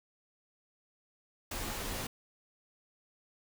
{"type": "noise with comb filter", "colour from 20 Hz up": "pink", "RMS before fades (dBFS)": -38, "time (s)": [1.51, 2.07], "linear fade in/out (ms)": 5, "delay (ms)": 16, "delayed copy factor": -0.55, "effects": []}